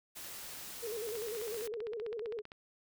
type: noise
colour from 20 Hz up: white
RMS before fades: -46 dBFS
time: 0.15-1.68 s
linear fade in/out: 20 ms
type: tone with vibrato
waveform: sine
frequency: 444.8 Hz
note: A4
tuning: 19 cents sharp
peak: -37 dBFS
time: 0.82-2.42 s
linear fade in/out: 20 ms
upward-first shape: square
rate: 10 Hz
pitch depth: 94 cents each way
type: click train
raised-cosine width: 0.3 ms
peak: -32 dBFS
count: 23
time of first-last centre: 1.09-2.519 s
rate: 15.4 Hz
effects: none